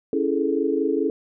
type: chord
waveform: sine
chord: A major seventh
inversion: first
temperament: equal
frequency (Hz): 277.2 / 329.6 / 415.3 / 440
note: C#4 / E4 / G#4 / A4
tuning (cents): 0 / 0 / 0 / 0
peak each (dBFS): -25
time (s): 0.13-1.1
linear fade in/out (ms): 2
effects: none